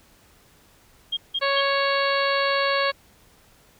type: tone bursts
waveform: sine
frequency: 3230 Hz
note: G#7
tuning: 49 cents flat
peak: -22 dBFS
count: 3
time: 1.12-1.613 s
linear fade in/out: 10 ms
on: 51 ms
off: 170 ms
type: harmonic tone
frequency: 554.4 Hz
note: C#5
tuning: in tune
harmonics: 1 / 2 / 3 / 4 / 5 / 6 / 7 / 8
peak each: -24 / -25 / -27 / -30 / -32 / -35 / -33 / -31 dBFS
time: 1.41-2.92 s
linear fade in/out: 20 ms
effects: pink hiss -56 dBFS RMS until 3.79 s

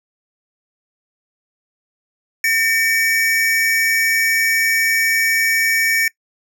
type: tone pair together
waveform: square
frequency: 1812 / 2276 Hz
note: A#6 / C#7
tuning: -50 / +45 cents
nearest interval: major third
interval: 395 cents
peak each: -18 dBFS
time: 2.44-6.08 s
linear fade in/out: 2 ms
effects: noise-tail reverb RT60 0.1 s tail -22 dB re dry

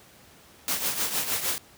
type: noise with tremolo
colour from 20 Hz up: white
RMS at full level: -25 dBFS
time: 0.68-1.58 s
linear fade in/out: 0 ms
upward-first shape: triangle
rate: 6.5 Hz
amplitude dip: 70%
effects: pink hiss -53 dBFS RMS until 1.77 s + high-pass 80 Hz 12 dB/octave

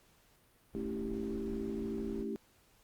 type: noise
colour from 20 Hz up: brown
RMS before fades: -48 dBFS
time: 0.72-2.26 s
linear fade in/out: 50 ms
type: chord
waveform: sine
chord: A dominant seventh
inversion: none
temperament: equal with one note detuned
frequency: 220 / 280.2 / 329.6 / 392 Hz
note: A3 / C#4 / E4 / G4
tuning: 0 / +19 / 0 / 0 cents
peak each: -39 / -43 / -43 / -40 dBFS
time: 0.75-2.36 s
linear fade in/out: 0 ms
effects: pink hiss -67 dBFS RMS until 2.83 s + Opus 48 kbps

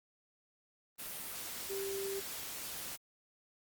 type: tone in noise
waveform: sine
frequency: 392 Hz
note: G4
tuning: in tune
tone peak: -37 dBFS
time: 1.69-2.21 s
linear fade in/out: 20 ms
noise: white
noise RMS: -43 dBFS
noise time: 0.98-2.97 s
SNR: +3 dB
effects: Opus 32 kbps

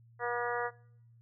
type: harmonic tone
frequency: 240.6 Hz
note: B3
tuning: 45 cents flat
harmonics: 2 / 3 / 4 / 5 / 6 / 7 / 8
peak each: -36 / -38 / -39 / -40 / -41 / -41 / -42 dBFS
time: 0.19-0.71 s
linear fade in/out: 50 ms
effects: noise-tail reverb RT60 0.7 s tail -23 dB re dry + added 116 Hz sine -57 dBFS peak until 1.21 s

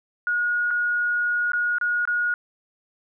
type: tone with dropouts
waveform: sine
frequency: 1444 Hz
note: F#6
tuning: 43 cents flat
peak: -20 dBFS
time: 0.27-2.34 s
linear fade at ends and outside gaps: 1 ms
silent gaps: 0.706-0.71 / 1.519-1.533 / 1.784-1.812 / 2.053-2.075 s
effects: none

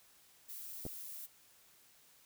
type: noise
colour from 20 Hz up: violet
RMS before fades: -47 dBFS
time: 0.48-1.27 s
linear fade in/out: 20 ms
type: clicks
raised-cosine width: 2 ms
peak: -30 dBFS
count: 2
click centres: 0.853 / 0.865 s
effects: white hiss -65 dBFS RMS until 2.25 s

